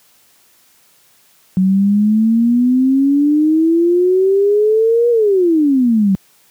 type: exponential two-way sweep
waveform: sine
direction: up then down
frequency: 185 to 480.9 to 186.8 Hz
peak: -9 dBFS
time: 1.57-6.15 s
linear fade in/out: 0 ms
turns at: 5.1 s
effects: white hiss -52 dBFS RMS until 6.5 s + high-pass 80 Hz 12 dB/octave